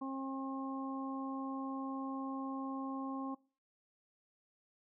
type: harmonic tone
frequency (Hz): 268.4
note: C4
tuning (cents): +44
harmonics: 1 / 2 / 3 / 4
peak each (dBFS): -39 / -50 / -48 / -45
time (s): 0.01-3.35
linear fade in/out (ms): 10
effects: noise-tail reverb RT60 0.4 s tail -23 dB re dry